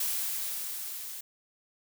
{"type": "noise with level ramp", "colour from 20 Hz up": "blue", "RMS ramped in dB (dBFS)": [-30, -41], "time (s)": [0, 1.21], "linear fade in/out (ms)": 5, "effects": []}